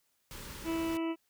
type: band-stop noise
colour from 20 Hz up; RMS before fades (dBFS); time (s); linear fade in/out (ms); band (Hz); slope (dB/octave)
pink; -45; 0.31-0.97; 0; 590 to 840; 96
type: harmonic tone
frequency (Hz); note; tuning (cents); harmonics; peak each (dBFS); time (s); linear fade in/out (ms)
328.4; E4; -6; 1 / 2 / 3 / 4 / 6 / 7 / 8 / 9; -31 / -43 / -43 / -49 / -52 / -51 / -49 / -51; 0.64-1.16; 50
effects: white hiss -75 dBFS RMS until 1.29 s